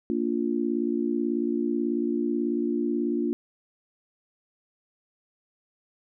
sine chord, Bb major, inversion none, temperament just, 233.1 / 291.4 / 349.6 Hz, Bb3 / D4 / F4, 0 / -13 / +2 cents, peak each -28 dBFS, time 0.1-3.33 s, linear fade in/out 0 ms, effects none

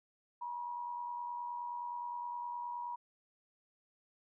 sine tone with amplitude modulation, 962 Hz, B5, 46 cents flat, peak -36 dBFS, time 0.41-2.96 s, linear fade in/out 10 ms, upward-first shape sine, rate 89.6 Hz, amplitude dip 50%, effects none

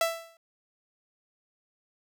sawtooth tone with exponential decay, 663 Hz, E5, 10 cents sharp, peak -17 dBFS, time 0.01-0.37 s, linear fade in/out 2 ms, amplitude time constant 78 ms, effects none

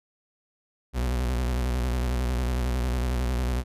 40% pulse tone with vibrato, 61.8 Hz, B1, 2 cents sharp, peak -23 dBFS, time 0.93-3.64 s, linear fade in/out 50 ms, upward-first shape square, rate 11 Hz, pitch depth 72 cents each way, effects resampled to 32000 Hz

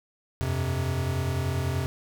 square chord, F suspended second, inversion none, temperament equal with one note detuned, 87.31 / 97.55 / 130.81 Hz, F2 / G2 / C3, 0 / -8 / 0 cents, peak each -30 / -35 / -29 dBFS, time 0.41-1.86 s, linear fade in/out 0 ms, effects none

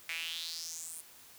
sawtooth tone with high-pass filter sweep, 164.81 Hz, E3, in tune, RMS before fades -41 dBFS, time 0.09-1.01 s, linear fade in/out 2 ms, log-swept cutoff 2200 to 9900 Hz, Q 4.6, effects white hiss -56 dBFS RMS until 1.38 s

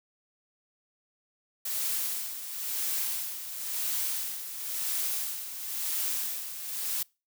blue noise with tremolo, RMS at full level -30 dBFS, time 1.65-7.03 s, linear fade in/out 5 ms, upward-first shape sine, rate 0.97 Hz, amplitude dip 65%, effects noise-tail reverb RT60 0.3 s tail -26 dB re dry

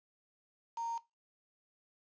sine tone with quantisation, 926 Hz, A#5, 12 cents flat, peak -36 dBFS, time 0.77-0.98 s, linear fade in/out 5 ms, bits 8, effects noise-tail reverb RT60 0.2 s tail -17 dB re dry + resampled to 16000 Hz

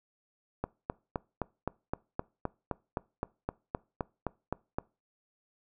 click train, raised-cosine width 1 ms, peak -17 dBFS, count 17, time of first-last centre 0.64-4.785 s, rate 3.86 Hz, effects noise-tail reverb RT60 0.3 s tail -23 dB re dry

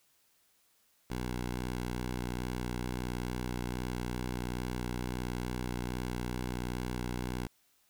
10% pulse tone with vibrato, 61.4 Hz, B1, 9 cents flat, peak -26 dBFS, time 1.1-7.47 s, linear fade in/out 5 ms, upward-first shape square, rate 2.3 Hz, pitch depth 14 cents each way, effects white hiss -70 dBFS RMS until 7.89 s

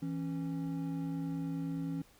triangle tone pair together, 164.81 / 274.5 Hz, E3 / C#4, 0 / -17 cents, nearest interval major sixth, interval 883 cents, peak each -35 / -35 dBFS, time 0.02-2.02 s, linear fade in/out 5 ms, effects pink hiss -63 dBFS RMS until 2.19 s

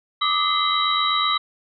sine tone cluster, 1179 / 1267 / 2049 / 3125 / 3884 Hz, D6 / D#6 / C7 / G7 / B7, +6 / +31 / -37 / -6 / -30 cents, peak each -22 / -25 / -29 / -31 / -22 dBFS, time 0.21-1.38 s, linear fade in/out 10 ms, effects none

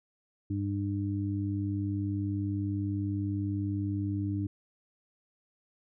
harmonic tone, 100 Hz, G2, 35 cents sharp, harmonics 1 / 2 / 3, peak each -31 / -38 / -33 dBFS, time 0.5-4.47 s, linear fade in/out 5 ms, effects none

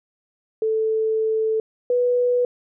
sine tone pair in turn, 440 / 491.3 Hz, A4 / B4, 0 / -9 cents, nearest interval major second, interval 191 cents, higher second, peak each -18 / -16 dBFS, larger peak second, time 0.62-1.6 / 1.9-2.45 s, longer first, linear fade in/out 2 ms, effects none

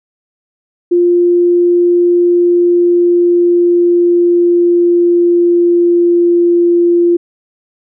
sine tone with pitch glide, 350 to 345.8 Hz, F4 to F4, +4 to -17 cents, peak -6 dBFS, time 0.91-7.17 s, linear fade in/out 10 ms, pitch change -21 cents, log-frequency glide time 2.25-6.71 s, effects none

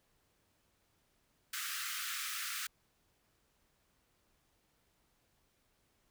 pink high-pass noise, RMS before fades -40 dBFS, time 1.53-2.67 s, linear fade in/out 5 ms, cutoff 1200 Hz, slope 96 dB/octave, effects pink hiss -75 dBFS RMS until 6.1 s

